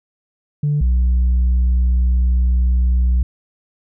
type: tone pair in turn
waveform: sine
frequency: 146.83 / 61.73 Hz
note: D3 / B1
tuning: 0 / 0 cents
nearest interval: octave + minor third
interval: 1500 cents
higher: first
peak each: -13 / -9 dBFS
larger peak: second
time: 0.63-0.81 / 0.81-3.23 s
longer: second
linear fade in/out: 5 ms
effects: tanh soft clip ceiling -11 dBFS